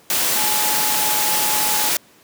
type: tone in noise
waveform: sine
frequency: 851 Hz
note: G#5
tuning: 42 cents sharp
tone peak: -25 dBFS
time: 0.36-1.89 s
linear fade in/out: 2 ms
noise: white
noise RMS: -19 dBFS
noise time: 0.1-1.97 s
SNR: -9 dB
effects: pink hiss -51 dBFS RMS until 2.23 s + high-pass 150 Hz 12 dB/octave